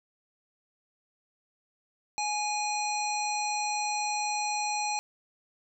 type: harmonic tone with a mistuned harmonic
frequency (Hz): 838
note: G#5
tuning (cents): +15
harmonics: 1 / 3 / 5 / 7 / 9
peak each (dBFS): -30 / -35 / -37 / -38 / -40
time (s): 2.18-4.99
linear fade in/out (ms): 0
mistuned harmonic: 3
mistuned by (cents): -32
effects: none